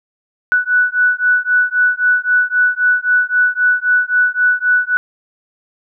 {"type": "beating tone pair", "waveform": "sine", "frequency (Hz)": [1480, 1483.8], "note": ["F#6", "F#6"], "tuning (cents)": [0, 4], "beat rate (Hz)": 3.8, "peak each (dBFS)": -14, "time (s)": [0.52, 4.97], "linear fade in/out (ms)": 0, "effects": []}